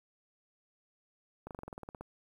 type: slowing click train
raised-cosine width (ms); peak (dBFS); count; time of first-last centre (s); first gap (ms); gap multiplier
1; -29; 12; 1.47-2.01; 38; 1.05
effects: 10-bit